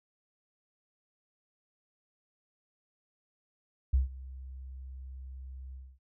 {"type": "tone with ADSR envelope", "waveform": "sine", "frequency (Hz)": 65.41, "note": "C2", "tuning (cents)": 0, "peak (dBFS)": -20, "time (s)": [3.93, 5.99], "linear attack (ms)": 10, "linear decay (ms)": 140, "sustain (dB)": -21, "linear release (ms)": 250, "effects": []}